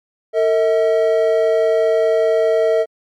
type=tone pair together; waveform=triangle; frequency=452.5 / 640.6 Hz; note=A4 / E5; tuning=+48 / -50 cents; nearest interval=tritone; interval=602 cents; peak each=-13 dBFS; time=0.33-2.86 s; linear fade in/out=50 ms; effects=MP3 96 kbps